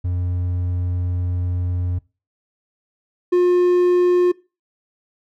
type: tone pair in turn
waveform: triangle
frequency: 89.2 / 356.8 Hz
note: F2 / F4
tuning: +37 / +37 cents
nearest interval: 2 octaves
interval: 2400 cents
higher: second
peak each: -17 / -10 dBFS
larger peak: second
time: 0.04-1.99 / 3.32-4.32 s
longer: first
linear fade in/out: 10 ms
effects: noise-tail reverb RT60 0.3 s tail -22 dB re dry